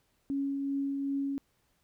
sine tone with tremolo, 277.2 Hz, C#4, in tune, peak -28 dBFS, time 0.3-1.38 s, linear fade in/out 0 ms, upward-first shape triangle, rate 2.6 Hz, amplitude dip 30%, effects pink hiss -73 dBFS RMS until 1.83 s

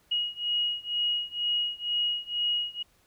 sine beating tone pair, 2891 / 2893.1 Hz, F#7 / F#7, -41 / -40 cents, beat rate 2.1 Hz, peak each -29 / -30 dBFS, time 0.11-2.83 s, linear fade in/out 10 ms, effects pink hiss -65 dBFS RMS until 3.06 s

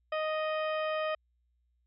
harmonic tone, 622.3 Hz, D#5, in tune, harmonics 1 / 2 / 3 / 4 / 5 / 6 / 8, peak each -31 / -36 / -41 / -43 / -45 / -57 / -57 dBFS, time 0.12-1.15 s, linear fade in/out 5 ms, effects added 60 Hz sine -70 dBFS peak until 1.86 s

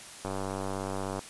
click train, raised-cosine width 1 ms, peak -20 dBFS, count 92, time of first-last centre 0.25-1.192 s, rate 96.6 Hz, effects white hiss -46 dBFS RMS until 1.29 s + resampled to 24000 Hz

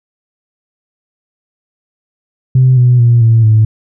sine tone with pitch steps, 129 / 123.75 / 118.7 / 113.87 / 109.23 Hz, C3 / B2 / A#2 / A#2 / A2, -24 / +4 / +32 / -40 / -12 cents, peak -3 dBFS, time 2.55-3.65 s, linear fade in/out 5 ms, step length 220 ms, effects tanh soft clip ceiling 0 dBFS

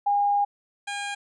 sine / 15% pulse tone pair in turn, 813 / 809.8 Hz, G#5 / G#5, -37 / -44 cents, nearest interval unison, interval 7 cents, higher first, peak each -19 / -23 dBFS, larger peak first, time 0.06-0.45 / 0.87-1.15 s, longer first, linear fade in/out 10 ms, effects resampled to 22050 Hz

